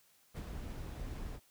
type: noise with ADSR envelope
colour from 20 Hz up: brown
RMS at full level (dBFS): -39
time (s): 0.34-1.4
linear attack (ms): 32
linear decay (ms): 43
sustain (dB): -4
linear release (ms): 52
effects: white hiss -68 dBFS RMS until 1.5 s